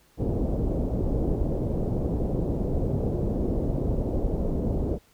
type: low-pass noise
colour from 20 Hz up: pink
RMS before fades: -26 dBFS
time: 0.17-4.99 s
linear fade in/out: 50 ms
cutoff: 550 Hz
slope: 24 dB/octave
effects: pink hiss -61 dBFS RMS until 5.13 s